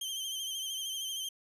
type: tone with vibrato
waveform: sawtooth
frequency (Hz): 3135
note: G7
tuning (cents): -1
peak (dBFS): -32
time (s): 0.01-1.29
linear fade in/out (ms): 5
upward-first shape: sine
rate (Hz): 13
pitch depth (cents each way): 49
effects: resampled to 32000 Hz